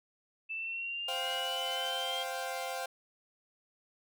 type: exponential sweep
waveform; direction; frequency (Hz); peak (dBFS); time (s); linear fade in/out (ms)
sine; up; 2637 to 3209; -35; 0.49-2.24; 20
type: chord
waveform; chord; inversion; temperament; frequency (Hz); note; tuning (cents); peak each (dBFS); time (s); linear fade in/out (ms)
sawtooth; C suspended fourth; none; equal; 523.3 / 698.5 / 784; C5 / F5 / G5; 0 / 0 / 0; -36; 1.08-2.86; 5
effects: none